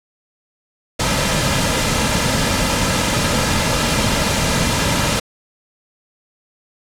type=noise with comb filter; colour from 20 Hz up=pink; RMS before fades=-17 dBFS; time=0.99-5.2 s; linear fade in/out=10 ms; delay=2.7 ms; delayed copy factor=-0.5; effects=low-pass 9000 Hz 12 dB/octave